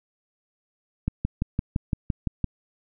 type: click train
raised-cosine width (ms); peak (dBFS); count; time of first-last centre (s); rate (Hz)
5; -11; 9; 1.08-2.443; 5.87
effects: none